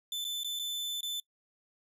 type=tone with dropouts; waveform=40% pulse; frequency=3520 Hz; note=A7; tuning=in tune; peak=-32 dBFS; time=0.12-1.2 s; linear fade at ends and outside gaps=2 ms; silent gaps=0.244-0.249 / 0.434-0.445 / 0.591-0.595 / 1.008-1.03 s; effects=noise-tail reverb RT60 0.1 s tail -24 dB re dry